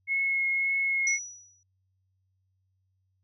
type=tone with vibrato; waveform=sine; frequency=2173 Hz; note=C#7; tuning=35 cents flat; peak=-24 dBFS; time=0.07-1.19 s; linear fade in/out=50 ms; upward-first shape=triangle; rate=1.8 Hz; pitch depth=12 cents each way
type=tone with exponential decay; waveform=sine; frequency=5870 Hz; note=F#8; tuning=15 cents flat; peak=-25 dBFS; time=1.07-1.63 s; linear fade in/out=1 ms; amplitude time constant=120 ms
effects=added 94 Hz sine -70 dBFS peak until 3.23 s